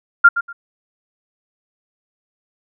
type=tone with echo; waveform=sine; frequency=1396.9 Hz; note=F6; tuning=in tune; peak=-3 dBFS; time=0.24-0.29 s; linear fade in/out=10 ms; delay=120 ms; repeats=2; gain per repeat=-13 dB; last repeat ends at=0.53 s; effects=none